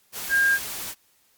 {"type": "tone in noise", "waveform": "sine", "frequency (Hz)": 1611, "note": "G6", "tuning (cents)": 47, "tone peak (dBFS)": -17, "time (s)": [0.29, 0.59], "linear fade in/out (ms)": 50, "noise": "white", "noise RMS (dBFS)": -33, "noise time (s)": [0.12, 0.95], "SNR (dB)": 13, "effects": ["white hiss -63 dBFS RMS until 1.37 s", "Opus 48 kbps"]}